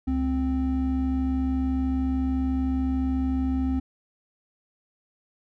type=tone pair together; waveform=triangle; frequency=69.29 / 261.6 Hz; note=C#2 / C4; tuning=0 / 0 cents; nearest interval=octave + major seventh; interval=2300 cents; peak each=-25 / -22 dBFS; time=0.07-3.8 s; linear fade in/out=10 ms; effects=none